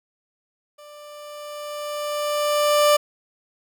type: tone with level ramp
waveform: 30% pulse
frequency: 591 Hz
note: D5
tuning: 11 cents sharp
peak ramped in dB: -40 to -10 dBFS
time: 0.78-2.97 s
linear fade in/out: 10 ms
effects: none